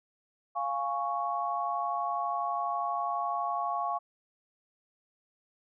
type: chord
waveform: sine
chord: Db major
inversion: first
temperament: equal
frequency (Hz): 698.5 / 830.6 / 1108.7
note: F5 / Ab5 / Db6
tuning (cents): 0 / 0 / 0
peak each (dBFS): -33 / -35 / -32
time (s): 0.55-3.99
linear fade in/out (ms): 20
effects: none